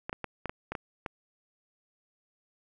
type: clicks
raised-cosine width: 0.5 ms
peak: -19 dBFS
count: 8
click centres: 0.095 / 0.129 / 0.243 / 0.457 / 0.495 / 0.72 / 0.752 / 1.062 s
effects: none